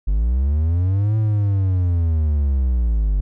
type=linear two-way sweep; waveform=triangle; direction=up then down; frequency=47.15 to 110 to 47.15 Hz; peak=-13 dBFS; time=0.07-3.21 s; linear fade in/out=10 ms; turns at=1.17 s; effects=none